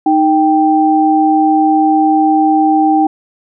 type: tone pair together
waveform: sine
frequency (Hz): 311.1 / 783.9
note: D#4 / G5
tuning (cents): 0 / 0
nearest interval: octave + major third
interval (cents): 1600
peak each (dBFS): -10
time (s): 0.06-3.07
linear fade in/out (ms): 5
effects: none